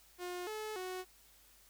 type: tone with pitch steps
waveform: sawtooth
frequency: 357.4 / 430.7 / 369.2 Hz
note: F4 / A4 / F#4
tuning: +40 / -37 / -4 cents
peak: -36 dBFS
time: 0.18-1.05 s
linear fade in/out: 50 ms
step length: 290 ms
effects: added 50 Hz sine -70 dBFS peak until 1.69 s + white hiss -64 dBFS RMS until 1.69 s